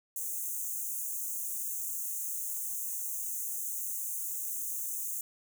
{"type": "high-pass noise", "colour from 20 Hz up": "white", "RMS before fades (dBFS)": -36, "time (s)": [0.16, 5.21], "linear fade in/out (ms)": 2, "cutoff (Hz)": 6200, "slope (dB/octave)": 96, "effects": []}